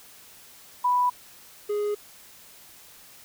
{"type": "tone pair in turn", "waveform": ["sine", "triangle"], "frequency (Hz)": [987.8, 415.3], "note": ["B5", "G#4"], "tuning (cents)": [0, 0], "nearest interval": "octave + minor third", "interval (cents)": 1500, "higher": "first", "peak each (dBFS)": [-19, -22], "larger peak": "first", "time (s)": [[0.84, 1.1], [1.69, 1.95]], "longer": "neither", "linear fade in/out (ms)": 10, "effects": ["white hiss -50 dBFS RMS until 3.24 s"]}